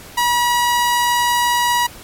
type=tone; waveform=sawtooth; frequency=965 Hz; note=B5; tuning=40 cents flat; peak=-10 dBFS; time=0.17-1.87 s; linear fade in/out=10 ms; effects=pink hiss -38 dBFS RMS until 2.03 s + MP3 64 kbps